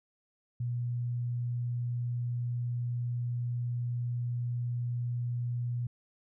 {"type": "tone", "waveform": "sine", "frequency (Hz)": 121, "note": "B2", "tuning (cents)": -35, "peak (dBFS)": -30, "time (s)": [0.6, 5.87], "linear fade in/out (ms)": 5, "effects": []}